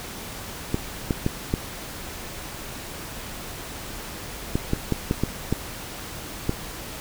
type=clicks; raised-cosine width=3 ms; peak=-8 dBFS; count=11; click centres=0.744 / 1.108 / 1.264 / 1.539 / 4.555 / 4.734 / 4.923 / 5.111 / 5.236 / 5.526 / 6.494 s; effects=pink hiss -36 dBFS RMS until 7 s